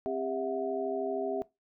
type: tone cluster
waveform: sine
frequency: 264.8 / 398.5 / 652 / 725 Hz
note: C4 / G4 / E5 / F#5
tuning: +21 / +28 / -19 / -35 cents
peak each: -38 / -33 / -35 / -39 dBFS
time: 0.06-1.42 s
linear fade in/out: 0 ms
effects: noise-tail reverb RT60 0.2 s tail -20 dB re dry